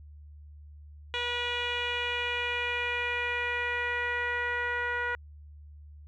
10% pulse tone with low-pass filter sweep, 483.7 Hz, B4, 36 cents flat, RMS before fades -31 dBFS, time 1.14-5.15 s, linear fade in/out 0 ms, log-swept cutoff 3300 to 1700 Hz, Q 2.9, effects added 74 Hz sine -46 dBFS peak until 6.07 s

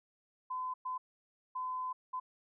sine tone bursts at uneven times, 1018 Hz, C6, 48 cents flat, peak -35 dBFS, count 4, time 0.5-0.74 / 0.85-0.98 / 1.55-1.93 / 2.13-2.2 s, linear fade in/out 10 ms, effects none

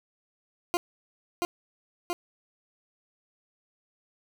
20% pulse tone with echo, 349.2 Hz, F4, in tune, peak -19 dBFS, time 0.74-0.77 s, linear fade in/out 0 ms, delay 680 ms, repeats 2, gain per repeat -2 dB, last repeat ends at 2.13 s, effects none

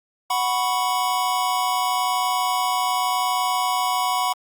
square chord, F# suspended fourth, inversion none, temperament equal, 740 / 987.8 / 1108.7 Hz, F#5 / B5 / C#6, 0 / 0 / 0 cents, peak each -25 / -24 / -27 dBFS, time 0.3-4.33 s, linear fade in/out 5 ms, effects Opus 48 kbps

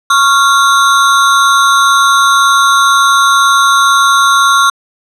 square ring-modulated tone, 1244.5 Hz, D#6, in tune, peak -3 dBFS, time 0.1-4.7 s, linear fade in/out 5 ms, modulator 139 Hz, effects low-pass 9000 Hz 12 dB/octave

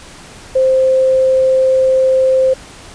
sine tone, 523.3 Hz, C5, in tune, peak -8 dBFS, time 0.55-2.54 s, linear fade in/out 10 ms, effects pink hiss -36 dBFS RMS until 2.94 s + resampled to 22050 Hz

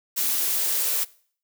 blue noise with high-pass filter sweep, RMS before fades -24 dBFS, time 0.16-1.05 s, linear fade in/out 20 ms, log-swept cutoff 250 to 510 Hz, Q 3.1, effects noise-tail reverb RT60 0.5 s tail -21 dB re dry

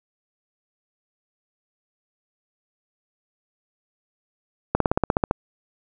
slowing click train, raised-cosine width 1 ms, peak -4 dBFS, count 10, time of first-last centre 4.75-5.311 s, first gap 53 ms, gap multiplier 1.04, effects none

